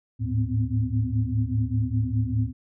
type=tone cluster; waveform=sine; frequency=75.6 / 106.4 / 111.4 / 249.4 / 258.4 Hz; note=D#2 / G#2 / A2 / B3 / C4; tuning=-49 / +42 / +22 / +17 / -21 cents; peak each=-33 / -26 / -25 / -34 / -32 dBFS; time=0.19-2.53 s; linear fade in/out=50 ms; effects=none